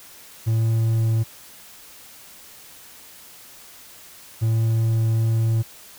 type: tone pair in turn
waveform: triangle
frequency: 112.7 / 112.7 Hz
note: A2 / A2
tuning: +42 / +42 cents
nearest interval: unison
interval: 0 cents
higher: neither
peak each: -15 dBFS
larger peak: neither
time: 0.46-1.24 / 4.41-5.63 s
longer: second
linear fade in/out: 20 ms
effects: white hiss -45 dBFS RMS until 5.98 s